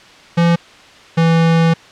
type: tone pair in turn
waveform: square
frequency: 170 / 164.97 Hz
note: F3 / E3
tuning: -46 / +2 cents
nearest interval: minor second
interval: 52 cents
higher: first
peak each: -10 dBFS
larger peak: neither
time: 0.37-0.56 / 1.17-1.74 s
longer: second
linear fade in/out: 10 ms
effects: white hiss -41 dBFS RMS until 1.91 s + low-pass 4000 Hz 12 dB/octave